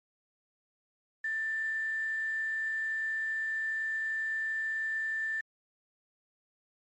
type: tone with quantisation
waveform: sine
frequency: 1775 Hz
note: A6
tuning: 15 cents sharp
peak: -30 dBFS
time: 1.24-5.41 s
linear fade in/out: 5 ms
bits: 9
effects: MP3 32 kbps